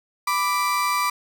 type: tone pair together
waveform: 35% pulse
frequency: 990.9 / 1174.7 Hz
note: B5 / D6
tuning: +5 / 0 cents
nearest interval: minor third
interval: 295 cents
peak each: -23 / -20 dBFS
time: 0.27-1.1 s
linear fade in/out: 5 ms
effects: none